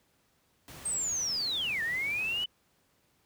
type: noise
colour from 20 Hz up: pink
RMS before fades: -47 dBFS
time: 0.68-2.44 s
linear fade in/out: 0 ms
type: linear two-way sweep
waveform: sine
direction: down then up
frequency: 8500 to 1760 to 3016 Hz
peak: -29 dBFS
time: 0.85-2.46 s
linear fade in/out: 10 ms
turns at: 1.82 s
effects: pink hiss -70 dBFS RMS until 3.25 s + high-pass 60 Hz 12 dB/octave